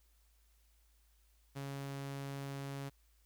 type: tone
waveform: sawtooth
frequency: 138.59 Hz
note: C#3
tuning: in tune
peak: -37 dBFS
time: 1.55-2.9 s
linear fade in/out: 20 ms
effects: added 54 Hz sine -67 dBFS peak until 3.25 s + white hiss -75 dBFS RMS until 3.25 s